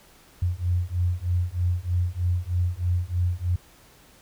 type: beating tone pair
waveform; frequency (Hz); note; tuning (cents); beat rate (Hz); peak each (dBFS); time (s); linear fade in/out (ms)
sine; 87.2 / 90.4; F2 / F#2; -2 / -40; 3.2; -25; 0.42-3.56; 5
effects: pink hiss -54 dBFS RMS until 4.21 s